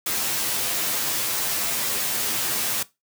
white noise with comb filter, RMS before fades -25 dBFS, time 0.06-2.83 s, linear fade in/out 5 ms, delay 11 ms, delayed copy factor -1, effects noise-tail reverb RT60 0.2 s tail -18 dB re dry + high-pass 80 Hz 12 dB/octave

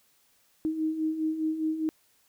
sine beating tone pair, 311.1 / 316 Hz, D#4 / D#4, 0 / +27 cents, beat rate 4.9 Hz, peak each -34 / -27 dBFS, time 0.65-1.89 s, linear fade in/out 0 ms, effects white hiss -66 dBFS RMS until 2.28 s

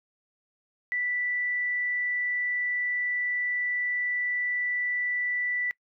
sine tone, 1971 Hz, B6, 4 cents flat, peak -26 dBFS, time 0.92-5.71 s, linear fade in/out 0 ms, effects noise-tail reverb RT60 0.1 s tail -23 dB re dry

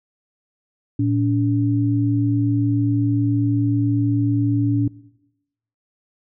sine tone pair together, 113.66 / 286.4 Hz, A#2 / D4, -43 / -43 cents, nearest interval octave + major third, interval 1600 cents, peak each -19 dBFS, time 0.99-4.88 s, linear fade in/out 5 ms, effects noise-tail reverb RT60 0.9 s tail -20 dB re dry

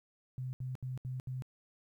sine tone bursts, 128.5 Hz, C3, 31 cents flat, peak -36 dBFS, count 5, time 0.38-1.422 s, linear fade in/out 0 ms, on 150 ms, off 73 ms, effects 12-bit

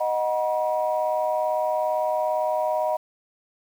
sine chord, B major, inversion first, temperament equal with one note detuned, 622.3 / 740 / 962.4 Hz, D#5 / F#5 / B5, 0 / 0 / -45 cents, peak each -23 / -27 / -27 dBFS, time 0-2.97 s, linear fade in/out 10 ms, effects tanh soft clip ceiling -12 dBFS + 8-bit

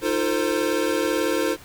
square chord, F dominant seventh, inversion third, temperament equal with one note detuned, 311.1 / 349.2 / 451.1 / 523.3 Hz, Eb4 / F4 / A4 / C5, 0 / 0 / +43 / 0 cents, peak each -27 dBFS, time 0.01-1.57 s, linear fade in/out 50 ms, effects pink hiss -46 dBFS RMS until 1.64 s

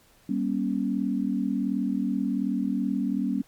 sine chord, G diminished, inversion none, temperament equal with one note detuned, 196 / 238.7 / 277.2 Hz, G3 / Bb3 / Db4, 0 / +41 / 0 cents, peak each -28 dBFS, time 0.29-3.42 s, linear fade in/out 5 ms, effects pink hiss -59 dBFS RMS until 3.47 s + MP3 96 kbps

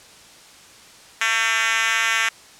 5% pulse tone with high-pass filter, 225.2 Hz, A3, 40 cents sharp, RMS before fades -20 dBFS, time 1.21-2.29 s, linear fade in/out 5 ms, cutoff 1700 Hz, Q 1.3, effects white hiss -46 dBFS RMS until 2.59 s + low-pass 8000 Hz 12 dB/octave

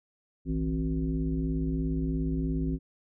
sine tone with frequency modulation, 163 Hz, E3, 19 cents flat, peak -26 dBFS, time 0.45-2.79 s, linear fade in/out 50 ms, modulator 103 Hz, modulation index 1.4, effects none

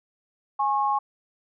sine tone pair together, 830.6 / 1088.2 Hz, G#5 / C#6, 0 / -32 cents, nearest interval perfect fourth, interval 468 cents, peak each -23 / -24 dBFS, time 0.59-0.99 s, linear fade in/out 10 ms, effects none

